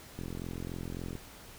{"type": "click train", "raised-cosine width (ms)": 3, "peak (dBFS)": -26, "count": 43, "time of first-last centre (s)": [0.19, 1.153], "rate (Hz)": 43.6, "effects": ["pink hiss -51 dBFS RMS until 1.58 s"]}